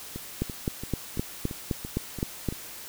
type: two click trains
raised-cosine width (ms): 3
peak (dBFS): -13 / -22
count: 9 / 8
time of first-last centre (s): 0.42-2.487 / 0.16-2.525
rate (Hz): 3.87 / 2.96
effects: white hiss -42 dBFS RMS until 2.88 s